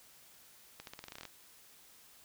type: accelerating click train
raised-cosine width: 0.2 ms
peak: -28 dBFS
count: 12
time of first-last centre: 0.8-1.253 s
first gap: 72 ms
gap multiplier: 0.88
effects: white hiss -60 dBFS RMS until 2.24 s